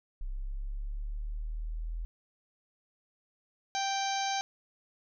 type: exponential sweep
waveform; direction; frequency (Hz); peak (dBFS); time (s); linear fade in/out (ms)
sine; up; 32.7 to 41.61; -33; 0.21-2.05; 0
type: harmonic tone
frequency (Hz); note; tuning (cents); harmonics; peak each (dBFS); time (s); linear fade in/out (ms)
784; G5; 0; 1 / 2 / 3 / 4 / 5 / 6 / 7 / 8; -31 / -40 / -41 / -42 / -40 / -44 / -44 / -40; 3.75-4.41; 0
effects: none